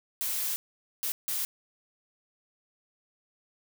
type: noise bursts at uneven times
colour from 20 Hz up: blue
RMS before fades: -31 dBFS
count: 3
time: 0.21-0.56 / 1.03-1.12 / 1.28-1.45 s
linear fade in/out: 0 ms
effects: none